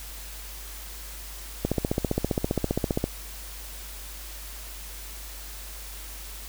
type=click train; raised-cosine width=2 ms; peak=-10 dBFS; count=22; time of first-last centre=1.65-3.041 s; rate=15.1 Hz; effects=added 50 Hz sine -40 dBFS peak until 6.48 s + white hiss -42 dBFS RMS until 6.48 s